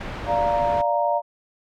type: low-pass noise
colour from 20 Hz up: pink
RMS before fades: -32 dBFS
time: 0-0.82 s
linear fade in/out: 10 ms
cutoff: 2300 Hz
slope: 12 dB/octave
type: chord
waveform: sine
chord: Bb major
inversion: first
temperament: equal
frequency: 587.3 / 698.5 / 932.3 Hz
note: D5 / F5 / Bb5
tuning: 0 / 0 / 0 cents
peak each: -23 dBFS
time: 0.26-1.22 s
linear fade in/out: 50 ms
effects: none